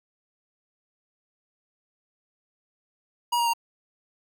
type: tone with pitch steps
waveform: square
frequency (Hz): 957 / 942.7 / 928.7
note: A#5 / A#5 / A#5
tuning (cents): +45 / +19 / -7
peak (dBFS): -22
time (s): 3.32-3.536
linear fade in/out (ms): 10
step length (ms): 72
effects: none